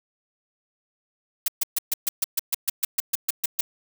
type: noise bursts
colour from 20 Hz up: blue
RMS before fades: -22 dBFS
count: 15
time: 1.46-3.61 s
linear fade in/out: 5 ms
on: 22 ms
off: 130 ms
effects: none